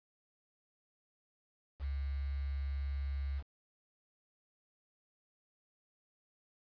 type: tone with quantisation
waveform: sine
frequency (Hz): 69.3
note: C#2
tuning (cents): 0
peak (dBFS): -34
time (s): 1.79-3.43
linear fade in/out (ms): 50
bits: 9
effects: resampled to 11025 Hz